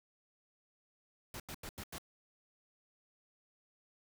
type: noise bursts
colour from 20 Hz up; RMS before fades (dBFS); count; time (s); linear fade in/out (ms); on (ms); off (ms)
pink; -45; 5; 1.34-1.983; 2; 59; 87
effects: none